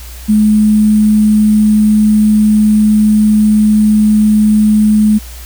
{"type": "tone with sample-and-hold", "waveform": "sine", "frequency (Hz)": 213, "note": "G#3", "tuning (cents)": 44, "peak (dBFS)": -5, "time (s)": [0.28, 5.19], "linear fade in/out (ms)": 20, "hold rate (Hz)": 8820, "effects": ["added 60 Hz sine -27 dBFS peak until 5.45 s", "white hiss -34 dBFS RMS until 5.45 s"]}